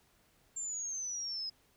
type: exponential sweep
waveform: sine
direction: down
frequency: 7370 to 5050 Hz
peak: -36 dBFS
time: 0.56-1.5 s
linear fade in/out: 10 ms
effects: pink hiss -69 dBFS RMS until 1.76 s